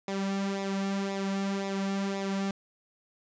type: tone with flanger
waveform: sawtooth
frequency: 196 Hz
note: G3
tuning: in tune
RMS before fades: -31 dBFS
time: 0.08-2.51 s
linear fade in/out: 2 ms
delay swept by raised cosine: 0.66 to 3.16 ms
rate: 1.9 Hz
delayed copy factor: -0.6
effects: resampled to 16000 Hz + 9-bit